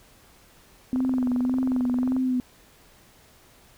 sine tone with vibrato, 253.5 Hz, B3, 45 cents sharp, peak -21 dBFS, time 0.93-2.4 s, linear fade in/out 0 ms, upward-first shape sine, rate 1.8 Hz, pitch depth 38 cents each way
click train, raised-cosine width 1 ms, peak -22 dBFS, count 28, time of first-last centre 0.96-2.165 s, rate 22.4 Hz
effects pink hiss -55 dBFS RMS until 3.77 s

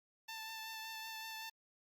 10% pulse tone with vibrato, 886 Hz, A5, 12 cents sharp, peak -36 dBFS, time 0.28-1.5 s, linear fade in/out 10 ms, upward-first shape sine, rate 5.3 Hz, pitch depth 16 cents each way, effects Opus 48 kbps

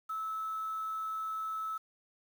sine tone with quantisation, 1304 Hz, E6, 19 cents flat, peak -34 dBFS, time 0.09-1.78 s, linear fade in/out 10 ms, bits 9, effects none

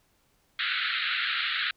pink band-pass noise, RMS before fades -29 dBFS, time 0.59-1.71 s, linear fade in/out 2 ms, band 1300 to 4200 Hz, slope 96 dB/octave, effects pink hiss -68 dBFS RMS until 1.76 s

